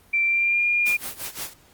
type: tone with pitch glide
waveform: sine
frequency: 2349 to 2414 Hz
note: D7 to D7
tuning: 0 to +47 cents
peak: -18 dBFS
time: 0.13-0.97 s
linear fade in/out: 10 ms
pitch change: +47 cents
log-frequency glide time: 0.24-0.65 s
type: noise with tremolo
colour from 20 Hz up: white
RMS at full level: -30 dBFS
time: 0.85-1.54 s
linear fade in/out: 20 ms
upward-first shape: sine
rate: 5.7 Hz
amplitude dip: 85%
effects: pink hiss -55 dBFS RMS until 1.73 s + Opus 32 kbps